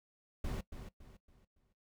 brown noise with echo, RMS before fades -38 dBFS, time 0.44-0.61 s, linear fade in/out 5 ms, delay 280 ms, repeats 4, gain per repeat -9 dB, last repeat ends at 1.73 s, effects noise-tail reverb RT60 0.1 s tail -18 dB re dry

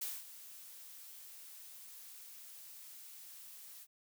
blue noise with ADSR envelope, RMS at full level -39 dBFS, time 0.01-3.87 s, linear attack 9 ms, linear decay 210 ms, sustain -14 dB, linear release 47 ms, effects none

